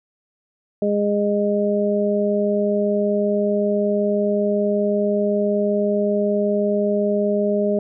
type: harmonic tone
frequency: 205.3 Hz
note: G#3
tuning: 20 cents flat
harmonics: 1 / 2 / 3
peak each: -21 / -21 / -21 dBFS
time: 0.82-7.79 s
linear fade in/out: 2 ms
effects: none